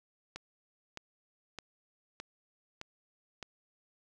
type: click train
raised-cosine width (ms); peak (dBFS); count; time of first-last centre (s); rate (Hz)
0.2; -24; 6; 0.36-3.427; 1.63
effects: none